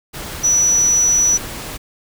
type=tone in noise; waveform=sine; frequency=5910 Hz; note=F#8; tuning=3 cents flat; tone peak=-11 dBFS; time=0.43-1.38 s; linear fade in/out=20 ms; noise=pink; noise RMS=-29 dBFS; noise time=0.13-1.78 s; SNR=+15 dB; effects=none